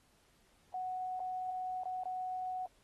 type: tone with dropouts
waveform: sine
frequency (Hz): 740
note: F#5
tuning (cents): 0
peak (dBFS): -36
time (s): 0.74-2.66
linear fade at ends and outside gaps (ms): 2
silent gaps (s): 1.195-1.201 / 1.836-1.855 / 2.036-2.055
effects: pink hiss -70 dBFS RMS until 2.83 s + AAC 32 kbps